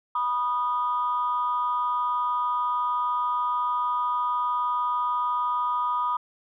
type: tone pair together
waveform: sine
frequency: 979.4 / 1233 Hz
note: B5 / D#6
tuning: -15 / -16 cents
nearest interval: major third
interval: 399 cents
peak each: -25 dBFS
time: 0.15-6.17 s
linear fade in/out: 5 ms
effects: tanh soft clip ceiling -16 dBFS